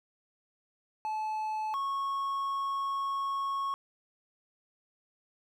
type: tone pair in turn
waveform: triangle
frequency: 865 / 1100 Hz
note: A5 / C#6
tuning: -30 / -14 cents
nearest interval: major third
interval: 416 cents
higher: second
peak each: -29 / -28 dBFS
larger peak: second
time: 1.05-1.74 / 1.74-3.74 s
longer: second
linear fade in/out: 0 ms
effects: none